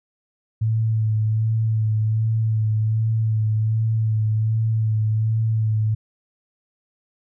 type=tone with vibrato; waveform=sine; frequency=110 Hz; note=A2; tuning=in tune; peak=-17 dBFS; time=0.61-5.95 s; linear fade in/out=10 ms; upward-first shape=sine; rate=1.3 Hz; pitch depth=25 cents each way; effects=none